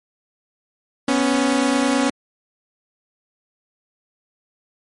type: tone pair together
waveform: sawtooth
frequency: 247.6 / 277 Hz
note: B3 / C#4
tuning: +5 / -1 cents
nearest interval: major second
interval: 194 cents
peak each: -16 / -14 dBFS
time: 1.08-2.1 s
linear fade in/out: 5 ms
effects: MP3 48 kbps